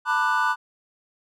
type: chord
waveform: triangle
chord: B minor seventh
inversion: third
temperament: just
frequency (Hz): 889 / 987.8 / 1185.3 / 1481.6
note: A5 / B5 / D6 / F#6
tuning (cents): +18 / 0 / +16 / +2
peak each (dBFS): -25 / -23 / -24 / -22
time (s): 0.05-0.56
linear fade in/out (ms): 50
effects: none